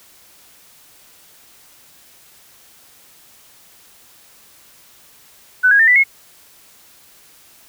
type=tone with pitch steps; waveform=sine; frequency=1500 / 1645.2 / 1804.5 / 1979.3 / 2171 Hz; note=F#6 / G#6 / A6 / B6 / C#7; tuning=+23 / -17 / +43 / +3 / -37 cents; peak=-8 dBFS; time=5.63-6.04 s; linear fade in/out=20 ms; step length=82 ms; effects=white hiss -48 dBFS RMS until 7.68 s